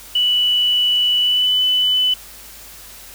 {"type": "tone with pitch glide", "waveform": "sine", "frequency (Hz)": [2960, 3001], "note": ["F#7", "F#7"], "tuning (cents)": [0, 24], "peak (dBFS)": -13, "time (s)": [0.15, 2.14], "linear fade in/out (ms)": 5, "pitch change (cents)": 24, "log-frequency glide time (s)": [1.2, 1.51], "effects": ["added 50 Hz sine -47 dBFS peak until 3.14 s", "white hiss -39 dBFS RMS until 3.14 s"]}